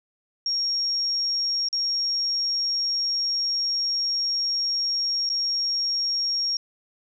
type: tone with dropouts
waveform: sine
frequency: 5570 Hz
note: F8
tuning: 5 cents flat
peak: -22 dBFS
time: 0.46-6.57 s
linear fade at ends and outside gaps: 2 ms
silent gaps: 1.687-1.728 / 5.292-5.299 s
effects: none